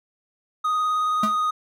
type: tone with vibrato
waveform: triangle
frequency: 1244.5 Hz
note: D#6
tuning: in tune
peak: -18 dBFS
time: 0.64-1.51 s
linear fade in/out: 10 ms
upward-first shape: sine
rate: 19 Hz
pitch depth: 15 cents each way
type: tone with exponential decay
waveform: square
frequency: 215 Hz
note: A3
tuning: 40 cents flat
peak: -20 dBFS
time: 1.23-1.37 s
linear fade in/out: 5 ms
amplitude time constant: 30 ms
effects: none